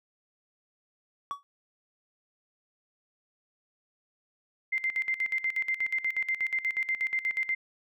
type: tone with exponential decay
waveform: triangle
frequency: 1131 Hz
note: C#6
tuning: 34 cents sharp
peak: -25 dBFS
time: 1.31-1.43 s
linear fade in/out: 0 ms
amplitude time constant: 25 ms
type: tone with tremolo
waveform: sine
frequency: 2086 Hz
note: C7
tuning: 6 cents flat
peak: -25 dBFS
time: 4.72-7.55 s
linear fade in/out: 10 ms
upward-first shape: square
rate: 8.3 Hz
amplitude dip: 80%
effects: none